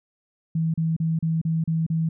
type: tone bursts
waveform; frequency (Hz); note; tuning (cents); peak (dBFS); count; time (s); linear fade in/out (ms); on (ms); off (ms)
sine; 162.2; E3; -28; -20; 7; 0.55-2.09; 5; 190; 35
effects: none